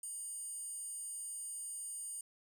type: tone with high-pass filter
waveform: square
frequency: 977 Hz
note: B5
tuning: 19 cents flat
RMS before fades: -44 dBFS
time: 0.03-2.21 s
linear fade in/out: 2 ms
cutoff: 8800 Hz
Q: 9
effects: none